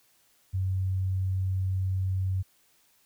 sine tone, 94.3 Hz, F#2, 33 cents sharp, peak -25 dBFS, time 0.53-2.43 s, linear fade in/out 20 ms, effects white hiss -65 dBFS RMS until 3.05 s

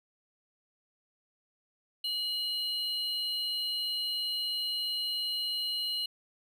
triangle tone pair together, 2917 / 4137 Hz, F#7 / C8, -25 / -20 cents, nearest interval tritone, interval 605 cents, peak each -32 / -32 dBFS, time 2.04-6.06 s, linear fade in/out 5 ms, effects none

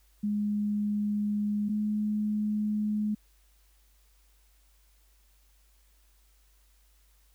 sine tone pair in turn, 207.7 / 211.1 Hz, G#3 / G#3, 0 / +29 cents, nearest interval unison, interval 29 cents, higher second, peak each -26 dBFS, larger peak neither, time 0.23-1.69 / 1.69-3.15 s, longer neither, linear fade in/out 10 ms, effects added 50 Hz sine -61 dBFS peak until 7.34 s + white hiss -68 dBFS RMS until 7.34 s

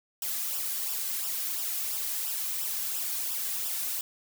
blue noise with flanger, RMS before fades -32 dBFS, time 0.22-4.01 s, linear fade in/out 2 ms, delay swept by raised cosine 0.46 to 2.26 ms, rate 2.9 Hz, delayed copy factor -0.7, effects none

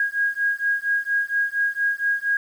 sine beating tone pair, 1635 / 1639.3 Hz, G#6 / G#6, -28 / -23 cents, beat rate 4.3 Hz, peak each -23 dBFS, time 0-2.37 s, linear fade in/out 2 ms, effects 8-bit

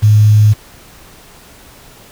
sine tone with quantisation, 106.2 Hz, G#2, 39 cents sharp, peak -4 dBFS, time 0.02-0.54 s, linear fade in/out 20 ms, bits 5, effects pink hiss -40 dBFS RMS until 2.11 s

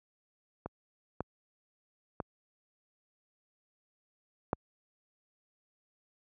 clicks, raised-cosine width 1 ms, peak -23 / -19 / -20 / -14 dBFS, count 4, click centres 0.66 / 1.206 / 2.202 / 4.531 s, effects high-pass 60 Hz 12 dB/octave

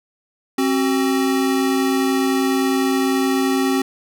square tone pair together, 267.3 / 377 Hz, C4 / F#4, +37 / +32 cents, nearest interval tritone, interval 595 cents, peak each -18 / -22 dBFS, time 0.58-3.82 s, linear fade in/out 5 ms, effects none

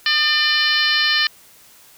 harmonic tone with a mistuned harmonic, 598 Hz, D5, 31 cents sharp, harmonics 2 / 3 / 4 / 5 / 6 / 7 / 8 / 9, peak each -28 / -19 / -25 / -21 / -27 / -21 / -25 / -28 dBFS, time 0.06-1.27 s, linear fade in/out 2 ms, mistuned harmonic 2, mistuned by +38 cents, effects white hiss -48 dBFS RMS until 1.97 s

